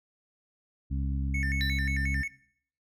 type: harmonic tone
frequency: 68 Hz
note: C#2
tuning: 33 cents flat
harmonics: 1 / 2 / 3 / 4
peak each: -29 / -34 / -40 / -40 dBFS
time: 0.9-2.23 s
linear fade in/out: 20 ms
type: tone with vibrato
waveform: triangle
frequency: 1987 Hz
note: B6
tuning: 10 cents sharp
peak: -29 dBFS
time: 1.34-2.28 s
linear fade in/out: 5 ms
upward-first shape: square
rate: 5.6 Hz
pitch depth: 180 cents each way
type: tone with exponential decay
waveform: triangle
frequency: 3951 Hz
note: B7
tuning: in tune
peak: -28 dBFS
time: 1.61-2.17 s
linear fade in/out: 0 ms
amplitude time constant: 120 ms
effects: noise-tail reverb RT60 0.6 s tail -19 dB re dry